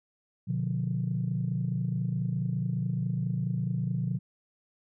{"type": "chord", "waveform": "sine", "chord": "B diminished", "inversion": "none", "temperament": "just", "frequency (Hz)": [123.47, 148.16, 177.8], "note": ["B2", "D3", "F3"], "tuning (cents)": [0, 16, 31], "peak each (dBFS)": [-30, -32, -31], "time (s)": [0.47, 4.19], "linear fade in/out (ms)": 20, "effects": ["tanh soft clip ceiling -19 dBFS"]}